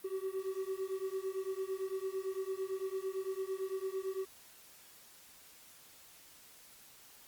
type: beating tone pair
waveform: triangle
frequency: 377.4 / 386.3 Hz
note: F#4 / G4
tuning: +34 / -25 cents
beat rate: 8.9 Hz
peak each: -37 / -37 dBFS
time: 0.04-4.26 s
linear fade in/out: 10 ms
effects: white hiss -58 dBFS RMS until 7.27 s + Opus 32 kbps